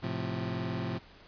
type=chord; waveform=25% pulse; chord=F major; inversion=first; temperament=equal with one note detuned; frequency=108.99 / 130.81 / 174.61 Hz; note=A2 / C3 / F3; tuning=-16 / 0 / 0 cents; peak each=-33 dBFS; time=0.02-0.99 s; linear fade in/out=20 ms; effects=pink hiss -55 dBFS RMS until 1.27 s + resampled to 11025 Hz